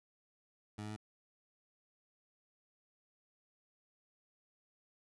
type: tone with pitch steps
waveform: 20% pulse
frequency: 105 / 106.1 / 107.21 Hz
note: G#2 / G#2 / A2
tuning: +19 / +38 / -44 cents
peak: -37 dBFS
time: 0.78-0.963 s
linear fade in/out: 5 ms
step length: 61 ms
effects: resampled to 24000 Hz